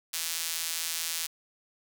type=tone with high-pass filter; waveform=sawtooth; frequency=164.81 Hz; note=E3; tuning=in tune; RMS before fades=-33 dBFS; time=0.13-1.27 s; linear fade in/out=10 ms; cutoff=4400 Hz; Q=0.6; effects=none